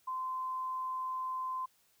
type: tone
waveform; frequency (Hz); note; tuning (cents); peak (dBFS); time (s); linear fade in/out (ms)
sine; 1033; C6; -22; -34; 0.07-1.66; 10
effects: white hiss -70 dBFS RMS until 2 s